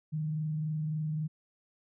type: tone with frequency modulation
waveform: sine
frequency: 154.5 Hz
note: D#3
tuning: 12 cents flat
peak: -30 dBFS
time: 0.12-1.28 s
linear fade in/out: 20 ms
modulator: 23.6 Hz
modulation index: 0.21
effects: none